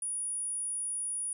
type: tone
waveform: sine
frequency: 9700 Hz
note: D#9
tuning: 45 cents flat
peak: -32 dBFS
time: 0.02-1.33 s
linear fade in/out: 2 ms
effects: none